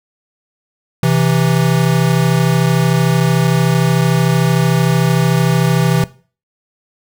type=tone pair together; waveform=square; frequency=131.48 / 164.81 Hz; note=C3 / E3; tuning=+9 / 0 cents; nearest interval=major third; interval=391 cents; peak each=-14 dBFS; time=1.03-6.04 s; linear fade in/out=2 ms; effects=noise-tail reverb RT60 0.4 s tail -19 dB re dry